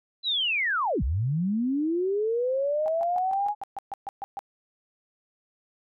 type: linear two-way sweep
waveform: sine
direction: down then up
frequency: 4050 to 54.5 to 842 Hz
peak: -23 dBFS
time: 0.23-3.55 s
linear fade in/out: 50 ms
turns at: 1.03 s
type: tone bursts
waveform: sine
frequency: 795 Hz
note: G5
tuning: 24 cents sharp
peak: -30 dBFS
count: 11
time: 2.86-4.391 s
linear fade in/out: 0 ms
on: 21 ms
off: 130 ms
effects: none